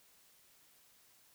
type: silence
effects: white hiss -66 dBFS RMS until 1.34 s